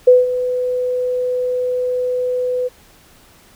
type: tone with ADSR envelope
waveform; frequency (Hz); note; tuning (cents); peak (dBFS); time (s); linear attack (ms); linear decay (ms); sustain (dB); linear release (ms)
sine; 500; B4; +21; -3; 0.07-2.69; 9; 180; -13; 24
effects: pink hiss -48 dBFS RMS until 3.55 s